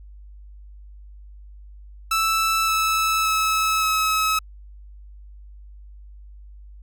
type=tone with pitch steps; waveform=sawtooth; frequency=1318.5 / 1307.9 / 1297.3 / 1286.9 Hz; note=E6 / E6 / E6 / E6; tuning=0 / -14 / -28 / -42 cents; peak=-15 dBFS; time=2.11-4.39 s; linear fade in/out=5 ms; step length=570 ms; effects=added 50 Hz sine -40 dBFS peak until 6.82 s